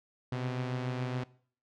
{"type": "beating tone pair", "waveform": "sawtooth", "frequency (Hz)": [125.6, 132.7], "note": ["B2", "C3"], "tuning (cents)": [30, 25], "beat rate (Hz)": 7.1, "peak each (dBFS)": [-29, -37], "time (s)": [0.32, 1.24], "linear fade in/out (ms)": 5, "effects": ["noise-tail reverb RT60 0.5 s tail -20 dB re dry", "low-pass 4000 Hz 12 dB/octave"]}